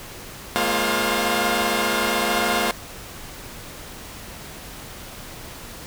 10% pulse tone cluster, 209.2 / 236 / 346.8 / 537 / 709 Hz, G#3 / A#3 / F4 / C5 / F5, +13 / +22 / -12 / +45 / +26 cents, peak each -18 dBFS, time 0.56-2.71 s, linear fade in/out 0 ms, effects pink hiss -38 dBFS RMS until 5.86 s

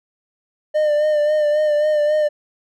triangle tone with vibrato, 602 Hz, D5, 43 cents sharp, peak -12 dBFS, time 0.74-2.29 s, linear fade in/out 20 ms, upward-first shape sine, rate 3.7 Hz, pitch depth 35 cents each way, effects none

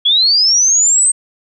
sine linear sweep, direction up, 3287 to 8372 Hz, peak -8 dBFS, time 0.05-1.12 s, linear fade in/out 10 ms, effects none

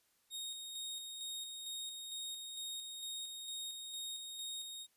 sawtooth tone with tremolo, 3729 Hz, A#7, in tune, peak -38 dBFS, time 0.3-4.87 s, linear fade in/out 50 ms, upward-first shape square, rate 2.2 Hz, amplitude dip 35%, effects white hiss -75 dBFS RMS until 4.96 s + resampled to 32000 Hz

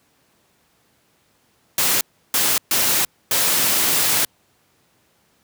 white noise bursts at uneven times, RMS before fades -18 dBFS, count 4, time 1.78-2.01 / 2.34-2.58 / 2.71-3.05 / 3.31-4.25 s, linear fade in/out 2 ms, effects pink hiss -61 dBFS RMS until 5.43 s + high-pass 100 Hz 12 dB/octave

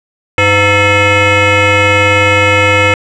sine tone with frequency modulation, 1331 Hz, E6, 16 cents sharp, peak -3 dBFS, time 0.38-2.94 s, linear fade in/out 2 ms, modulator 411 Hz, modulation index 3.3, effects tanh soft clip ceiling -5 dBFS

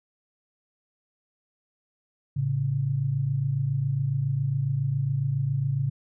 sine tone pair together, 111.33 / 138.59 Hz, A2 / C#3, +21 / 0 cents, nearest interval major third, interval 379 cents, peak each -29 / -24 dBFS, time 2.36-5.9 s, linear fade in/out 10 ms, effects none

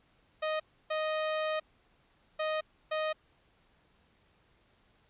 sawtooth tone bursts at uneven times, 622.3 Hz, D#5, in tune, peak -26 dBFS, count 4, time 0.42-0.6 / 0.9-1.6 / 2.39-2.61 / 2.91-3.13 s, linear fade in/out 10 ms, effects pink hiss -68 dBFS RMS until 5.09 s + resampled to 8000 Hz

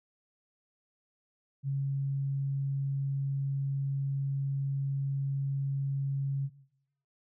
sine tone, 137.8 Hz, C#3, 10 cents flat, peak -28 dBFS, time 1.63-6.5 s, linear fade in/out 50 ms, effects noise-tail reverb RT60 0.8 s tail -18 dB re dry

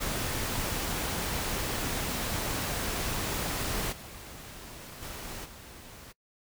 pink noise with level steps, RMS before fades -32 / -45 / -40 / -48 dBFS, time 0-6.13 s, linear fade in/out 20 ms, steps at 3.91 / 5.01 / 5.44 s, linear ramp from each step 20 ms, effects noise-tail reverb RT60 0.1 s tail -24 dB re dry

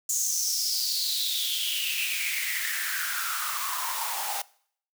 white noise with high-pass filter sweep, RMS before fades -29 dBFS, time 0.09-4.42 s, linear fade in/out 5 ms, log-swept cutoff 6900 to 750 Hz, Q 6.8, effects noise-tail reverb RT60 0.6 s tail -22 dB re dry

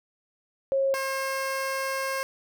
sine / 15% pulse tone pair in turn, 542 / 535.8 Hz, C#5 / C5, -39 / +41 cents, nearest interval unison, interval 20 cents, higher first, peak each -21 dBFS, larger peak neither, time 0.72-0.94 / 0.94-2.23 s, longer second, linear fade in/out 0 ms, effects none

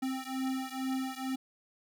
square beating tone pair, 261.6 / 263.8 Hz, C4 / C4, 0 / +14 cents, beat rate 2.2 Hz, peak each -36 / -37 dBFS, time 0.02-1.36 s, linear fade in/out 10 ms, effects none

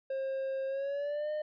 triangle tone with pitch glide, 535 to 607.5 Hz, C5 to D#5, +38 to -42 cents, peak -30 dBFS, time 0.1-1.42 s, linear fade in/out 5 ms, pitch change +220 cents, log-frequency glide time 0.67-1.31 s, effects resampled to 11025 Hz

